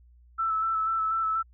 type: tone with vibrato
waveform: sine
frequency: 1318.5 Hz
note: E6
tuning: in tune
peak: -24 dBFS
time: 0.38-1.43 s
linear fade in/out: 20 ms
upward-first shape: square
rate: 4.1 Hz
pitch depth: 18 cents each way
effects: added 60 Hz sine -53 dBFS peak until 1.53 s